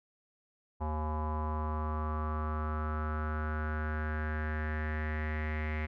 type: tone with low-pass filter sweep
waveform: square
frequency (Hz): 77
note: D#2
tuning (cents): -17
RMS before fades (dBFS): -34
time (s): 0.8-5.87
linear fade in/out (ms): 20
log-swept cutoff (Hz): 920 to 2100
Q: 6.2
effects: none